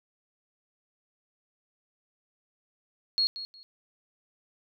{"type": "tone with echo", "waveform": "sine", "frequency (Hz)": 4304, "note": "C8", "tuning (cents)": 48, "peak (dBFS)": -22, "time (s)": [3.18, 3.27], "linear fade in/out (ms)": 0, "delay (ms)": 180, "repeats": 2, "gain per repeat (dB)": -13, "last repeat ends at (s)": 3.63, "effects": []}